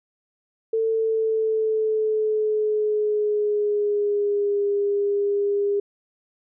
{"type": "tone with pitch glide", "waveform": "sine", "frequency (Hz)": [446.9, 405.1], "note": ["A4", "G#4"], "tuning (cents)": [27, -43], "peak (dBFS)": -19, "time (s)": [0.73, 5.8], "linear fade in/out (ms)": 5, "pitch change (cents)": -170, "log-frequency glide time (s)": [0.89, 4.65], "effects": []}